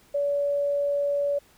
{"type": "tone", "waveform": "sine", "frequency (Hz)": 571, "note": "D5", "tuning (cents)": -49, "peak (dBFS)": -22, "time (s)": [0.14, 1.39], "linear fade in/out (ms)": 10, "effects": ["pink hiss -58 dBFS RMS until 1.57 s"]}